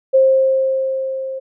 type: tone with level ramp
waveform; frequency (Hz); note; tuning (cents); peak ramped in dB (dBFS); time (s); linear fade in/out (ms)
sine; 530; C5; +22; -7 to -23; 0.13-1.4; 20
effects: none